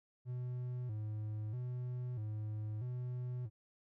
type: tone with vibrato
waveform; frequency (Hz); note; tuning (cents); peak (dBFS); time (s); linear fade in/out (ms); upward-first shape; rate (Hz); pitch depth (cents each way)
triangle; 115.4; A#2; -17; -36; 0.25-3.5; 50; square; 0.78; 130
effects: none